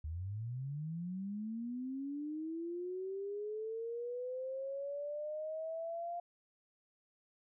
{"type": "linear sweep", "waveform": "sine", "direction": "up", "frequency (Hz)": [73.42, 698.5], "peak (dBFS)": -38, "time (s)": [0.04, 6.2], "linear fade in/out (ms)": 5, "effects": []}